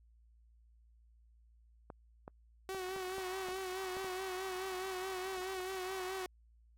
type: clicks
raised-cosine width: 1 ms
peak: -32 dBFS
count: 8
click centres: 1.902 / 2.279 / 2.747 / 2.963 / 3.182 / 3.486 / 3.969 / 4.045 s
type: tone with vibrato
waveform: sawtooth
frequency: 374.9 Hz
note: F#4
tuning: 23 cents sharp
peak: -35 dBFS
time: 2.69-6.26 s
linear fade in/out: 0 ms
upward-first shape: sine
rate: 4.7 Hz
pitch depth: 44 cents each way
effects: added 57 Hz sine -62 dBFS peak until 6.77 s + AAC 48 kbps